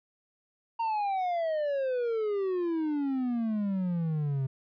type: exponential sweep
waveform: triangle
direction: down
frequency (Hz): 930 to 130.81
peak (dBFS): -25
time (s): 0.79-4.47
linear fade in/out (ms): 10
effects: resampled to 11025 Hz